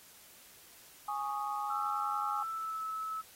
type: chord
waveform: sine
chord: Ab suspended fourth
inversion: none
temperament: equal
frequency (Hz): 830.6 / 1108.7 / 1244.5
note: Ab5 / Db6 / Eb6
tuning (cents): 0 / 0 / 0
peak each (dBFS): -36 / -40 / -38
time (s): 1.08-2.43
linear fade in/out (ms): 5
type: tone with pitch glide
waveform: sine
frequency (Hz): 1335 to 1300.7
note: E6 to E6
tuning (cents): +22 to -24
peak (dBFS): -35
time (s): 1.69-3.22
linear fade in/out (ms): 20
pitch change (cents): -46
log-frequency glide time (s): 2.33-2.85
effects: white hiss -57 dBFS RMS until 3.35 s + AAC 48 kbps